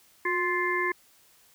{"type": "harmonic tone with a mistuned harmonic", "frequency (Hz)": 349.2, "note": "F4", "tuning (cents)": 0, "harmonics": [1, 3, 5, 6], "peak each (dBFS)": [-30, -30, -30, -30], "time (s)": [0.25, 0.92], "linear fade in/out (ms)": 5, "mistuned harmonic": 1, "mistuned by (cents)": 55, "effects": ["white hiss -60 dBFS RMS until 1.54 s"]}